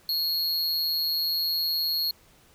square tone with amplitude modulation, 4300 Hz, C8, 47 cents sharp, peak -22 dBFS, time 0.09-2.11 s, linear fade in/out 2 ms, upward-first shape sine, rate 161 Hz, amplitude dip 60%, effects pink hiss -58 dBFS RMS until 2.54 s

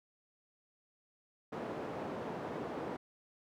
white band-pass noise, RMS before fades -41 dBFS, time 1.52-2.97 s, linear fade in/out 10 ms, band 160 to 640 Hz, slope 12 dB/octave, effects none

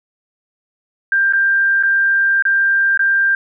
sine tone with dropouts, 1587 Hz, G6, 21 cents sharp, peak -11 dBFS, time 1.12-3.35 s, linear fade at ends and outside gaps 2 ms, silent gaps 1.325-1.334 / 1.827-1.834 / 2.424-2.452 / 2.975-2.993 s, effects none

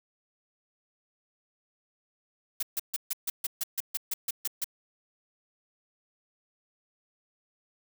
blue noise bursts, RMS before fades -30 dBFS, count 13, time 2.6-4.644 s, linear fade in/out 5 ms, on 28 ms, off 140 ms, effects none

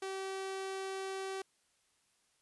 sawtooth tone, 384.5 Hz, G4, 33 cents flat, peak -34 dBFS, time 0.02-1.42 s, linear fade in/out 5 ms, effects white hiss -74 dBFS RMS until 2.41 s + resampled to 24000 Hz

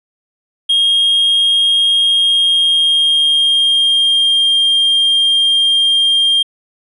triangle tone with pitch glide, 3246 to 3205 Hz, G#7 to G7, -40 to +38 cents, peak -7 dBFS, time 0.69-6.43 s, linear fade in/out 10 ms, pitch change -22 cents, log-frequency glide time 1.96-4.53 s, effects tanh soft clip ceiling -3 dBFS + resampled to 32000 Hz

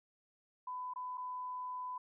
sine tone with dropouts, 1002 Hz, B5, 25 cents sharp, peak -39 dBFS, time 0.67-1.98 s, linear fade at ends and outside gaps 5 ms, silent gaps 0.937-0.959 / 1.174-1.178 s, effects none

